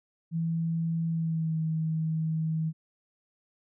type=tone with pitch glide; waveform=sine; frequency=164.81 to 159.47 Hz; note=E3 to D#3; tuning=0 to +43 cents; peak=-26 dBFS; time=0.31-2.73 s; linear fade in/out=50 ms; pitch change=-57 cents; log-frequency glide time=1.08-1.58 s; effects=none